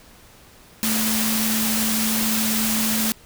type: tone in noise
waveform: sine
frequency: 220 Hz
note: A3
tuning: in tune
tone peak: -23 dBFS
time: 0.83-3.12 s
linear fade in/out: 0 ms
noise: white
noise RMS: -23 dBFS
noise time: 0.83-3.12 s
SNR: -3 dB
effects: pink hiss -49 dBFS RMS until 3.25 s